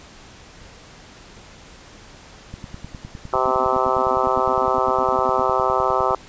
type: click train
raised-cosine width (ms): 5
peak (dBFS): -21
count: 36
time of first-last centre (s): 2.54-6.108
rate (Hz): 9.81
type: harmonic tone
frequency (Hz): 129.6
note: C3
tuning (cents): -16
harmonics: 3 / 4 / 5 / 6 / 7 / 8 / 9 / 10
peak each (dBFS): -25 / -25 / -25 / -25 / -25 / -25 / -25 / -25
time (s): 3.33-6.15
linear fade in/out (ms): 2
type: tone bursts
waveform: triangle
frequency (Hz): 259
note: C4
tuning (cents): -17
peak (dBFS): -27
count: 16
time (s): 3.47-5.42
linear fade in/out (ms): 5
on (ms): 45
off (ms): 82
effects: pink hiss -44 dBFS RMS until 6.28 s + resampled to 16000 Hz